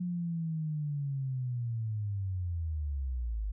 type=linear sweep; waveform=sine; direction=down; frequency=179.9 to 49 Hz; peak=-31 dBFS; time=0-3.52 s; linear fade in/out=10 ms; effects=none